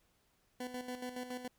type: tone with tremolo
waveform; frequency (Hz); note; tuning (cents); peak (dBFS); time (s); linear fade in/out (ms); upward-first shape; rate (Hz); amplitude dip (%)
20% pulse; 250; B3; +21; -34; 0.6-1.48; 5; square; 7.1; 60
effects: pink hiss -74 dBFS RMS until 1.58 s